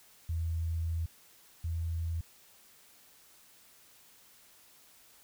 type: tone pair in turn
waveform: sine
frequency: 82.3 / 82.92 Hz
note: E2 / E2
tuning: -2 / +11 cents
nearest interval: unison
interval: 13 cents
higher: second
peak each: -30 / -31 dBFS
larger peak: first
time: 0.29-1.06 / 1.64-2.21 s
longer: first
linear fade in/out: 5 ms
effects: white hiss -60 dBFS RMS until 5.23 s